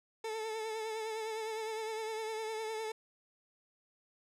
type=tone with vibrato; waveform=30% pulse; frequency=440 Hz; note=A4; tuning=in tune; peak=-34 dBFS; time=0.24-2.92 s; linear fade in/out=5 ms; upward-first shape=triangle; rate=9.8 Hz; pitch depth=44 cents each way; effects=low-pass 10000 Hz 12 dB/octave